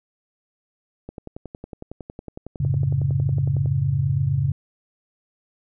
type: click train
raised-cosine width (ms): 2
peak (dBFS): -21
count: 29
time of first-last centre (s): 1.09-3.659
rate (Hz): 10.9
type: chord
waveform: sine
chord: F# minor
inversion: none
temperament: equal with one note detuned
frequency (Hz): 92.13 / 110 / 138.59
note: F#2 / A2 / C#3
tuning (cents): -7 / 0 / 0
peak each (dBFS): -26 / -25 / -20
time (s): 2.6-4.52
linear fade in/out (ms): 5
effects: none